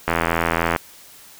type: click train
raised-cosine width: 0.5 ms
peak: -3 dBFS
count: 58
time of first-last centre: 0.08-0.762 s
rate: 83.6 Hz
effects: white hiss -45 dBFS RMS until 1.39 s